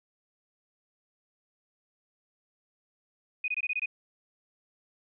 sine tone bursts, 2489 Hz, D#7, in tune, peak -27 dBFS, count 7, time 3.44-3.859 s, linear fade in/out 5 ms, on 41 ms, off 22 ms, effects none

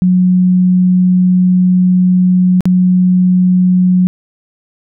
sine tone with dropouts, 182.3 Hz, F#3, 25 cents flat, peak -6 dBFS, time 0.02-4.07 s, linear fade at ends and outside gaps 0 ms, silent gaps 2.607-2.655 s, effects none

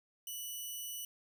5% pulse tone, 2960 Hz, F#7, in tune, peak -32 dBFS, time 0.27-1.05 s, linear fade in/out 2 ms, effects none

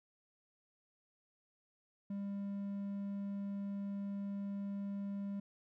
triangle tone, 199.7 Hz, G3, 32 cents sharp, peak -36 dBFS, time 2.1-5.4 s, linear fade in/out 5 ms, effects none

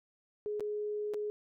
sine tone with dropouts, 419.1 Hz, G#4, 16 cents sharp, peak -33 dBFS, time 0.46-1.3 s, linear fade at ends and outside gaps 0 ms, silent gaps 0.597-0.606 / 1.137-1.143 s, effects none

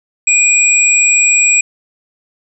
sine tone pair together, 2427 / 7700 Hz, D#7 / B8, -44 / -45 cents, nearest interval octave + minor sixth, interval 1999 cents, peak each -10 dBFS, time 0.27-1.61 s, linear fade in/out 5 ms, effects none

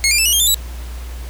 15% pulse tone with pitch steps, 2169 / 2393 / 2640 / 2912 / 3213 / 3544 / 3910 Hz, C#7 / D7 / E7 / F#7 / G7 / A7 / B7, -38 / +32 / +2 / -28 / +42 / +12 / -18 cents, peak -5 dBFS, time 0.04-0.544 s, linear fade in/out 0 ms, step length 72 ms, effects added 60 Hz sine -26 dBFS peak until 1.29 s + pink hiss -39 dBFS RMS until 1.29 s

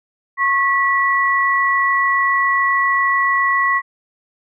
sine tone pair together, 1095 / 1948.8 Hz, C#6 / B6, -22 / -24 cents, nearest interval minor seventh, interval 998 cents, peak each -16 dBFS, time 0.37-3.82 s, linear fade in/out 50 ms, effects none

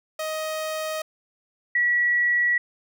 sawtooth / sine tone pair in turn, 627 / 1933.9 Hz, D#5 / B6, +13 / -37 cents, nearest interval octave + perfect fifth, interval 1950 cents, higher second, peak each -23 / -18 dBFS, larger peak second, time 0.19-1.02 / 1.75-2.58 s, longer neither, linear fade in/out 5 ms, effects none

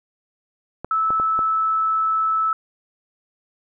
clicks, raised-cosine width 1 ms, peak -15 dBFS, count 4, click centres 0.846 / 1.105 / 1.199 / 1.391 s
sine tone, 1308 Hz, E6, 14 cents flat, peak -17 dBFS, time 0.91-2.53 s, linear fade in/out 2 ms
effects none

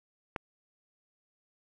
click, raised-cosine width 0.5 ms, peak -18 dBFS, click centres 0.362 s, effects none

